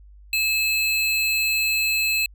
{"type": "tone pair together", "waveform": "square", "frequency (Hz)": [2600, 4127], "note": ["E7", "C8"], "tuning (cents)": [-24, -25], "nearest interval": "minor sixth", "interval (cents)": 799, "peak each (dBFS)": [-21, -27], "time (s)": [0.33, 2.26], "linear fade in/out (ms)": 2, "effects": ["added 50 Hz sine -44 dBFS peak until 2.34 s"]}